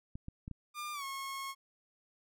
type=clicks; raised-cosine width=5 ms; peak=-30 dBFS; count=4; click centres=0.155 / 0.284 / 0.479 / 0.513 s
type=tone with pitch glide; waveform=sawtooth; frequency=1201 to 1088.7 Hz; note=D6 to C#6; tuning=+38 to -32 cents; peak=-35 dBFS; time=0.74-1.55 s; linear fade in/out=50 ms; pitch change=-170 cents; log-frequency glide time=0.93-1.04 s
effects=none